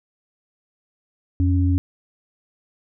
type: tone pair together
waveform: sine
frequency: 87.31 / 277.2 Hz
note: F2 / C#4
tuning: 0 / 0 cents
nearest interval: octave + minor sixth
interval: 2000 cents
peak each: -16 / -22 dBFS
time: 1.4-1.78 s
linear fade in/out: 0 ms
effects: none